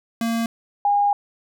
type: tone pair in turn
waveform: square / sine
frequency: 229.5 / 814.3 Hz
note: A#3 / G#5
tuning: -27 / -34 cents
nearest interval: octave + minor seventh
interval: 2193 cents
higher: second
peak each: -21 / -15 dBFS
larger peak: second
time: 0.21-0.46 / 0.85-1.13 s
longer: second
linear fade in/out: 2 ms
effects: none